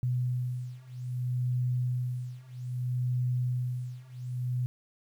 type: beating tone pair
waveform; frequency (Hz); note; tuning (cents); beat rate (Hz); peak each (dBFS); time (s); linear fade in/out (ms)
sine; 124.3 / 124.92; B2 / B2; +12 / +20; 0.62; -32 / -31; 0.03-4.66; 0
effects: 10-bit